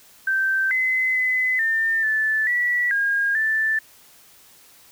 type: tone with pitch steps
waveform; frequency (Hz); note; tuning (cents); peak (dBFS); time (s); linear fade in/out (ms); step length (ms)
sine; 1558 / 2039 / 2022 / 1801 / 1749 / 1947 / 1624 / 1763; G6 / C7 / B6 / A6 / A6 / B6 / G#6 / A6; -11 / -45 / +40 / +40 / -11 / -25 / -39 / +3; -18; 0.27-3.79; 5; 440
effects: white hiss -51 dBFS RMS until 4.91 s